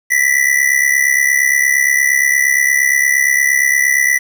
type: ring-modulated tone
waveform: square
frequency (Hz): 1975.5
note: B6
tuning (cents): 0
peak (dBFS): -8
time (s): 0.1-4.19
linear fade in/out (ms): 20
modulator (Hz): 34.3
effects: 7-bit